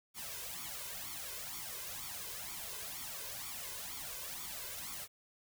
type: noise with flanger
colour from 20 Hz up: white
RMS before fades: -44 dBFS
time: 0.14-5.08 s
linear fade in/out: 50 ms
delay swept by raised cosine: 0.88 to 1.98 ms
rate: 2.1 Hz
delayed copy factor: +0.75
effects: none